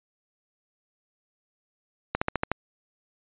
slowing click train, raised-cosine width 0.5 ms, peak -9 dBFS, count 6, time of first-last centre 2.15-2.516 s, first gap 65 ms, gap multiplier 1.06, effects resampled to 8000 Hz

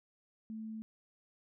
sine tone, 220 Hz, A3, in tune, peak -40 dBFS, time 0.5-0.82 s, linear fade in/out 0 ms, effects none

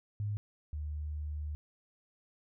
sine tone pair in turn, 103.83 / 75.13 Hz, G#2 / D2, 0 / +40 cents, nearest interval tritone, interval 560 cents, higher first, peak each -32 / -35 dBFS, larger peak first, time 0.2-0.37 / 0.73-1.55 s, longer second, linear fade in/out 0 ms, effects none

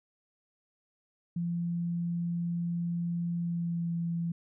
sine tone with pitch glide, 171.5 to 169.04 Hz, F3 to E3, -31 to +44 cents, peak -29 dBFS, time 1.36-4.32 s, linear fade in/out 5 ms, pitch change -25 cents, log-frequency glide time 3.37-3.94 s, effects none

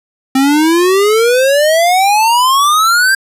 square exponential sweep, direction up, 261.6 to 1604 Hz, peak -8 dBFS, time 0.35-3.15 s, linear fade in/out 5 ms, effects resampled to 32000 Hz

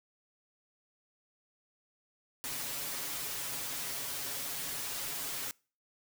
white noise with comb filter, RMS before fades -38 dBFS, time 2.44-5.51 s, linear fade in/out 0 ms, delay 7.2 ms, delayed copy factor +1, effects noise-tail reverb RT60 0.4 s tail -26 dB re dry

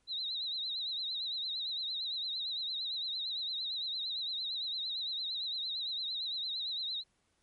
sine tone with vibrato, 3900 Hz, B7, 23 cents flat, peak -34 dBFS, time 0.07-7.04 s, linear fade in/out 50 ms, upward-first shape triangle, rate 8.8 Hz, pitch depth 120 cents each way, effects pink hiss -75 dBFS RMS until 7.42 s + MP3 48 kbps

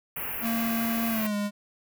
white band-stop noise, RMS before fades -33 dBFS, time 0.16-1.27 s, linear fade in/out 5 ms, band 2900 to 11000 Hz, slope 96 dB/octave
square tone with pitch glide, 229.2 to 205.4 Hz, A#3 to G#3, -29 to -19 cents, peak -27 dBFS, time 0.41-1.51 s, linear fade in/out 50 ms, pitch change -190 cents, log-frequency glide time 1.09-1.35 s
effects none

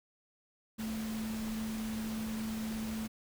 sine tone in noise, 220 Hz, A3, in tune, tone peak -35 dBFS, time 0.78-3.08 s, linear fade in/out 20 ms, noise pink, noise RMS -45 dBFS, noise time 0.78-3.08 s, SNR +7 dB, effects none

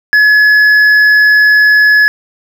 sine tone with hard clipping, 1700 Hz, G#6, 40 cents sharp, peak -5 dBFS, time 0.13-2.08 s, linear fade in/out 0 ms, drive 4 dB, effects none

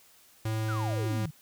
square tone with pitch glide, 110 to 109.05 Hz, A2 to A2, 0 to -15 cents, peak -29 dBFS, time 0.45-1.26 s, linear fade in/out 5 ms, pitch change -15 cents, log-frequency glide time 0.58-0.79 s
sine exponential sweep, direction down, 1564 to 140 Hz, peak -35 dBFS, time 0.68-1.31 s, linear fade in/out 10 ms
effects white hiss -59 dBFS RMS until 1.41 s

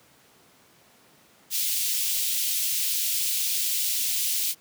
white high-pass noise, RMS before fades -26 dBFS, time 1.5-4.55 s, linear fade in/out 50 ms, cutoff 2700 Hz, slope 24 dB/octave, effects pink hiss -57 dBFS RMS until 4.6 s + high-pass 150 Hz 12 dB/octave

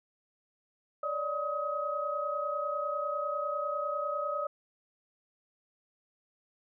sine tone cluster, 571 / 601 / 1266 Hz, D5 / D5 / D#6, -49 / +40 / +30 cents, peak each -36 / -36 / -33 dBFS, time 1.03-4.47 s, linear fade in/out 5 ms, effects none

